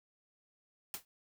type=noise with exponential decay; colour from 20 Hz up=white; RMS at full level=-36 dBFS; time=0.94-1.05 s; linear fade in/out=1 ms; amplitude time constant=22 ms; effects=none